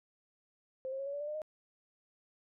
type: tone with pitch steps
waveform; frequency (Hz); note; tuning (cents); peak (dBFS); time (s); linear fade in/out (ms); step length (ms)
sine; 523.3 / 535.8 / 548.7 / 561.8 / 575.3 / 589.1 / 603.2 / 617.7; C5 / C5 / C#5 / C#5 / D5 / D5 / D5 / D#5; 0 / +41 / -18 / +23 / -36 / +5 / +46 / -13; -36; 0.85-1.418; 0; 71
effects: none